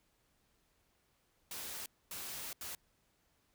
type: noise bursts at uneven times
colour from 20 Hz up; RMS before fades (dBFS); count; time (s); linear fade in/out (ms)
white; -44; 3; 1.51-1.86 / 2.11-2.53 / 2.61-2.75; 2
effects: pink hiss -75 dBFS RMS until 3.54 s